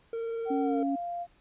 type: tone with vibrato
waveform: triangle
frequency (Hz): 458.3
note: A#4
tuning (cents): -29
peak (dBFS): -29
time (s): 0.13-0.83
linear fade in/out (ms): 2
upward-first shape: square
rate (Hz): 20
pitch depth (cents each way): 13
type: tone with pitch glide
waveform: sine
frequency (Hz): 763 to 695.6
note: G5 to F5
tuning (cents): -47 to -7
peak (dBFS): -32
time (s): 0.45-1.27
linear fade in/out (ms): 50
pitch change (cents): -160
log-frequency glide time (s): 0.61-0.78
type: tone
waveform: sine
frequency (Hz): 277.2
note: C#4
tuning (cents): 0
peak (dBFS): -27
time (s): 0.5-0.96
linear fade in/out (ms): 10
effects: pink hiss -64 dBFS RMS until 1.4 s + resampled to 8000 Hz